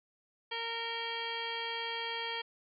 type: harmonic tone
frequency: 461.2 Hz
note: A#4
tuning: 19 cents flat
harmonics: 1 / 2 / 3 / 4 / 5 / 6 / 7 / 9 / 10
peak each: -44 / -41 / -49 / -43 / -43 / -48 / -40 / -53 / -49 dBFS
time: 0.51-2.42 s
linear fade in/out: 10 ms
effects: none